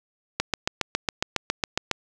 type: click train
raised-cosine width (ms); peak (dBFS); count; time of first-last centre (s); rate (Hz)
0.2; -5; 12; 0.4-1.913; 7.27
effects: none